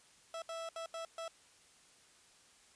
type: tone bursts at uneven times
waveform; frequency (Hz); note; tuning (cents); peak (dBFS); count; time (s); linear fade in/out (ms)
30% pulse; 659.3; E5; 0; -38; 5; 0.34-0.42 / 0.49-0.69 / 0.76-0.86 / 0.94-1.05 / 1.18-1.28; 2
effects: white hiss -64 dBFS RMS until 2.75 s + resampled to 22050 Hz